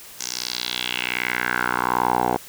10% pulse tone with band-pass filter sweep, 61.3 Hz, B1, 12 cents flat, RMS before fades -24 dBFS, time 0.19-2.37 s, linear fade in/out 10 ms, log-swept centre 6400 to 660 Hz, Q 3.3, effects white hiss -42 dBFS RMS until 2.48 s

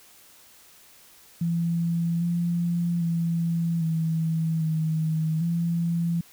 sine tone with pitch steps, 168.7 / 172.1 / 167.7 / 161.9 / 158.5 / 169.2 Hz, E3 / F3 / E3 / E3 / D#3 / E3, +40 / -25 / +30 / -31 / +32 / +45 cents, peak -22 dBFS, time 1.41-6.21 s, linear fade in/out 5 ms, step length 800 ms, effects white hiss -53 dBFS RMS until 6.32 s

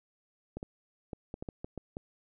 clicks, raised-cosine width 2 ms, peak -25 dBFS, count 9, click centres 0.57 / 0.629 / 1.132 / 1.341 / 1.425 / 1.488 / 1.645 / 1.777 / 1.969 s, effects none

